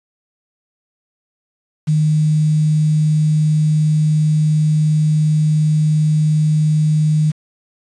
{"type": "tone with quantisation", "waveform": "sine", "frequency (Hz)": 153.8, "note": "D#3", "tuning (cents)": -20, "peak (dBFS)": -11, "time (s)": [1.87, 7.32], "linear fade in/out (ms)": 20, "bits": 6, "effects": ["resampled to 22050 Hz"]}